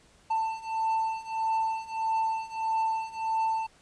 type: beating tone pair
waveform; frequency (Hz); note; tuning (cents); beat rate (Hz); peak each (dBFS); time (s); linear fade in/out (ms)
triangle; 889 / 890.6; A5 / A5; +18 / +21; 1.6; -29 / -27; 0.3-3.67; 10
effects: pink hiss -60 dBFS RMS until 3.81 s + resampled to 22050 Hz